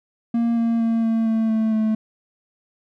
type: tone with pitch steps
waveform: triangle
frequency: 233.1 / 230.6 / 228 / 225.6 / 223.1 / 220.7 / 218.2 Hz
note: A#3 / A#3 / A#3 / A3 / A3 / A3 / A3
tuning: 0 / -19 / -38 / +44 / +24 / +5 / -14 cents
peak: -15 dBFS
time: 0.34-1.95 s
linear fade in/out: 5 ms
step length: 230 ms
effects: none